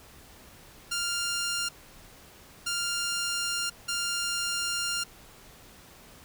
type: tone bursts at uneven times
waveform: 10% pulse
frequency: 1396.9 Hz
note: F6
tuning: in tune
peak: -20 dBFS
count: 3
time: 0.91-1.69 / 2.66-3.7 / 3.88-5.04 s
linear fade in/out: 10 ms
effects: pink hiss -52 dBFS RMS until 6.24 s